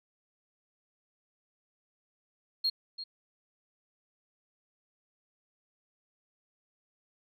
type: tone with echo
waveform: sine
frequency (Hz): 4252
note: C8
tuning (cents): +27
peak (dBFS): -24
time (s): 2.64-2.7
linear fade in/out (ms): 10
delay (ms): 340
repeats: 1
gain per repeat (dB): -13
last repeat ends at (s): 3.04
effects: tanh soft clip ceiling -22 dBFS